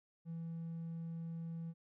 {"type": "tone", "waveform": "triangle", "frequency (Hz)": 165.7, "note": "E3", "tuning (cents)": 9, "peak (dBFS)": -38, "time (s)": [0.25, 1.74], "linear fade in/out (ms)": 50, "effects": ["tanh soft clip ceiling -36 dBFS"]}